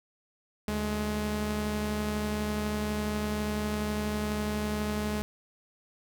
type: tone pair together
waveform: sawtooth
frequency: 74.33 / 210.9 Hz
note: D2 / G#3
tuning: +21 / +27 cents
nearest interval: octave + tritone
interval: 1806 cents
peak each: -31 / -26 dBFS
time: 0.68-5.22 s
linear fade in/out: 0 ms
effects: none